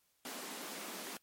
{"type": "high-pass noise", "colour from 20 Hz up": "pink", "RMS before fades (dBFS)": -45, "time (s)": [0.25, 1.17], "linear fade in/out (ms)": 2, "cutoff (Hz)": 200, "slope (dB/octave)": 48, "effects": ["white hiss -75 dBFS RMS until 1.22 s", "MP3 64 kbps"]}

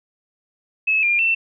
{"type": "tone with pitch steps", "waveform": "sine", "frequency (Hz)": [2590, 2402, 2684], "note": ["E7", "D7", "E7"], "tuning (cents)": [-31, 38, 31], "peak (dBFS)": -15, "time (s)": [0.87, 1.35], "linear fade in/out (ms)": 10, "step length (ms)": 160, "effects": []}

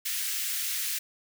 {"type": "high-pass noise", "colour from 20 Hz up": "white", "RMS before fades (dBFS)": -31, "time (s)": [0.05, 0.99], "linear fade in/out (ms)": 10, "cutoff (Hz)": 1700, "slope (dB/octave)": 24, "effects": []}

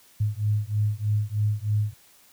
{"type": "beating tone pair", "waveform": "sine", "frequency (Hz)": [103.83, 107.03], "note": ["G#2", "A2"], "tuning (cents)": [0, -47], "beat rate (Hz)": 3.2, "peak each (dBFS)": -25, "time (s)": [0.2, 1.94], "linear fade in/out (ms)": 10, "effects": ["white hiss -56 dBFS RMS until 2.32 s"]}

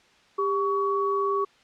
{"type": "tone pair together", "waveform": "sine", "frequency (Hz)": [398, 1125.7], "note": ["G4", "C#6"], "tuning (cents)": [26, 26], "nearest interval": "octave + tritone", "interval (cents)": 1800, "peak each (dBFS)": -25, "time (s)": [0.38, 1.45], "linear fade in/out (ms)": 10, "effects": ["white hiss -58 dBFS RMS until 1.63 s", "low-pass 4000 Hz 12 dB/octave"]}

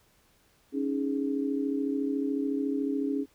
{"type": "chord", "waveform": "sine", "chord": "C# suspended second", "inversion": "none", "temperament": "equal", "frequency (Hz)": [277.2, 311.1, 415.3], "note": ["C#4", "D#4", "G#4"], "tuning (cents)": [0, 0, 0], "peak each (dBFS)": [-28, -34, -34], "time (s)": [0.72, 3.26], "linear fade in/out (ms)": 50, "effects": ["pink hiss -65 dBFS RMS until 3.34 s"]}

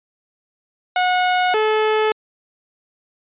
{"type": "tone pair in turn", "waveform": "sawtooth", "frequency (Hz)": [729, 432.3], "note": ["F#5", "A4"], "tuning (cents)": [-26, -31], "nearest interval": "major sixth", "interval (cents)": 905, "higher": "first", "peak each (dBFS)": -11, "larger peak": "neither", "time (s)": [[0.96, 1.54], [1.54, 2.12]], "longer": "neither", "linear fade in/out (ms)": 2, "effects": ["resampled to 8000 Hz"]}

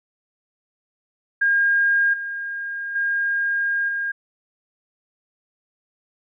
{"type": "tone with level steps", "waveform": "sine", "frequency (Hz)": 1617, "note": "G#6", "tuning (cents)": -47, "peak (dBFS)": [-15, -26, -19, -22], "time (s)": [1.41, 4.12], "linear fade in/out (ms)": 10, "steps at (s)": [2.13, 2.95, 3.88], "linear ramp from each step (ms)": 10, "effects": []}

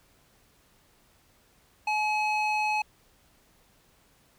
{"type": "tone with band-pass filter", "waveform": "square", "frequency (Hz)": 851, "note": "G#5", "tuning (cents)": 42, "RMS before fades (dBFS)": -27, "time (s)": [1.87, 2.82], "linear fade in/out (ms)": 5, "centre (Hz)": 1800, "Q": 4.7, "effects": ["pink hiss -63 dBFS RMS until 4.38 s"]}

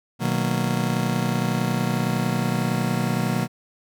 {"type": "chord", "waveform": "40% pulse", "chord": "B major seventh", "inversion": "none", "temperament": "just", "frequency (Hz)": [123.47, 154.34, 185.21, 231.5], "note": ["B2", "D#3", "F#3", "A#3"], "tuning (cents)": [0, -14, 2, -12], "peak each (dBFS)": -26, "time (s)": [0.19, 3.48], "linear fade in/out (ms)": 50, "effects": []}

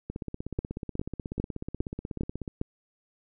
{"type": "two click trains", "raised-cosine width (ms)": 3, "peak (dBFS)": [-15, -21], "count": [6, 40], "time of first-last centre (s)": [[0.59, 2.614], [0.1, 2.478]], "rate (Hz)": [2.47, 16.4], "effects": []}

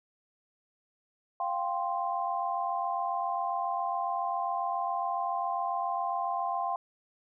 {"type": "chord", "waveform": "sine", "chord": "F suspended second", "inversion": "none", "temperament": "just", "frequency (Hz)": [698.5, 785.8, 1047.7], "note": ["F5", "G5", "C6"], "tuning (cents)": [0, 4, 2], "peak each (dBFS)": -33, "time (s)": [1.4, 6.76], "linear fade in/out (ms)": 2, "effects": []}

